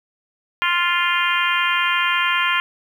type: harmonic tone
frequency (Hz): 349.2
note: F4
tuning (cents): 0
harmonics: 3 / 4 / 5 / 6 / 7 / 8 / 9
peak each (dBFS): -22 / -23 / -24 / -25 / -25 / -26 / -27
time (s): 0.62-2.6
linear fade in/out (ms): 0
effects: 8-bit